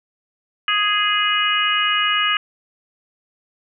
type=harmonic tone; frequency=415.3 Hz; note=G#4; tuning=in tune; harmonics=3 / 4 / 5 / 6 / 7; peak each=-21 / -23 / -25 / -25 / -20 dBFS; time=0.68-2.37 s; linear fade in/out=2 ms; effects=none